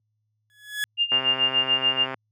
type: tone with exponential growth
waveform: 30% pulse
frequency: 1693 Hz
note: G#6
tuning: 33 cents sharp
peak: -19 dBFS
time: 0.5-0.84 s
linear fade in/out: 0 ms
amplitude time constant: 72 ms
type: tone with tremolo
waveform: sine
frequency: 2809 Hz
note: F7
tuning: 9 cents sharp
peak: -16 dBFS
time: 0.97-2.07 s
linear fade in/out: 50 ms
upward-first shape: sine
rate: 6.9 Hz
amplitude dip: 90%
type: click train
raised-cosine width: 0.5 ms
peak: -16 dBFS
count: 136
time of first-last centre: 1.12-2.143 s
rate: 132 Hz
effects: added 107 Hz sine -64 dBFS peak until 2.31 s + high-pass 150 Hz 12 dB/octave